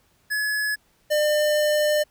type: tone pair in turn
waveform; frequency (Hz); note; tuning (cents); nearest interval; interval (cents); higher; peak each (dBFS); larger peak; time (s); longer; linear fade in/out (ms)
square; 1700 / 601; G#6 / D5; +40 / +40; octave + tritone; 1800; first; -23 / -19; second; 0.3-0.76 / 1.1-2.04; second; 20
effects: pink hiss -63 dBFS RMS until 2.1 s